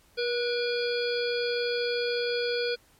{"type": "harmonic tone with a mistuned harmonic", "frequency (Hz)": 479.9, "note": "B4", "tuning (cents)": -50, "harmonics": [1, 3, 5, 7, 9, 10], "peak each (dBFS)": [-27, -35, -37, -38, -37, -37], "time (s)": [0.17, 2.76], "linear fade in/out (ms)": 20, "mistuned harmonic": 3, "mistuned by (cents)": 34, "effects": ["pink hiss -61 dBFS RMS until 2.99 s", "MP3 64 kbps"]}